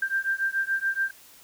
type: beating tone pair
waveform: sine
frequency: 1577 / 1584 Hz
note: G6 / G6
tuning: +10 / +18 cents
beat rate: 7 Hz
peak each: -27 dBFS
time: 0.02-1.11 s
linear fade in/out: 5 ms
effects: white hiss -52 dBFS RMS until 1.43 s